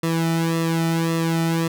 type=tone with flanger; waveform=sawtooth; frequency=164.81 Hz; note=E3; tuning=in tune; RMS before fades=-21 dBFS; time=0.03-1.68 s; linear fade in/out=5 ms; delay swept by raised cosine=1.3 to 1.85 ms; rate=1.8 Hz; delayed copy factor=-0.85; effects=none